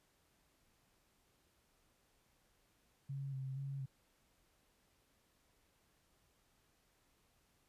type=tone with vibrato; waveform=sine; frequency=135.4 Hz; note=C#3; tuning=40 cents flat; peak=-40 dBFS; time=3.09-3.86 s; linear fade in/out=10 ms; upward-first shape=square; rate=2.1 Hz; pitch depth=30 cents each way; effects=pink hiss -75 dBFS RMS until 7.68 s + resampled to 32000 Hz